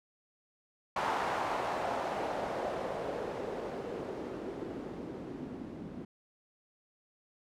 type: noise with low-pass filter sweep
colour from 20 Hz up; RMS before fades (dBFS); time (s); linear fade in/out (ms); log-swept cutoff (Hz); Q
blue; -37; 0.96-6.05; 5; 950 to 240; 1.8
effects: none